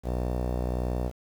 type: tone with low-pass filter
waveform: sawtooth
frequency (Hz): 61.5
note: B1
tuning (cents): -7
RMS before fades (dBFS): -29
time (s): 0.03-1.12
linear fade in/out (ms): 50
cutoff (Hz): 640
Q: 2.2
effects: 8-bit